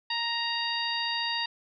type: harmonic tone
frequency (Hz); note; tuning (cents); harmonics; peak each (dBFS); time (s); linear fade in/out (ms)
934; A#5; +3; 1 / 2 / 3 / 4 / 5; -34 / -34 / -34 / -34 / -34; 0.1-1.46; 5
effects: none